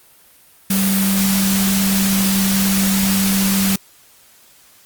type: tone in noise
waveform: sine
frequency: 194 Hz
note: G3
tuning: 18 cents flat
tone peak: -15 dBFS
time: 0.7-3.76 s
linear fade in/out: 5 ms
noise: white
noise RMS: -20 dBFS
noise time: 0.7-3.76 s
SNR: +2 dB
effects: white hiss -49 dBFS RMS until 4.85 s + Opus 32 kbps